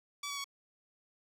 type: tone with pitch steps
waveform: 10% pulse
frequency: 1148 / 1132.2 / 1116.6 Hz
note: D6 / C#6 / C#6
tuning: -40 / +36 / +12 cents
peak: -29 dBFS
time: 0.23-0.443 s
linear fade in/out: 5 ms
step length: 71 ms
effects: resampled to 32000 Hz